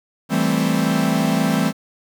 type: chord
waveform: 45% pulse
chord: A minor seventh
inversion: second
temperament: equal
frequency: 164.81 / 196 / 220 / 261.6 Hz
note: E3 / G3 / A3 / C4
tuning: 0 / 0 / 0 / 0 cents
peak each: -22 dBFS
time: 0.29-1.73 s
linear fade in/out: 50 ms
effects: 8-bit